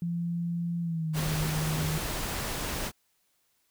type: tone with pitch glide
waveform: sine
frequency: 170.9 to 154.92 Hz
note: F3 to D#3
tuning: -37 to -7 cents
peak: -28 dBFS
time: 0.02-1.98 s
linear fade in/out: 2 ms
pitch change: -170 cents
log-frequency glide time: 0.81-1.16 s
type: noise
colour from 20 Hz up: pink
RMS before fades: -33 dBFS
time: 1.13-2.92 s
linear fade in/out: 50 ms
effects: white hiss -72 dBFS RMS until 3.7 s